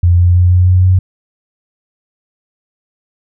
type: tone with pitch steps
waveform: sine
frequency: 87.31 / 88.32 / 89.35 / 90.39 / 91.44 / 92.5 Hz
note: F2 / F2 / F2 / F#2 / F#2 / F#2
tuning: 0 / +20 / +40 / -40 / -20 / 0 cents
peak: -5 dBFS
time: 0.03-0.99 s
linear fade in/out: 5 ms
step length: 160 ms
effects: none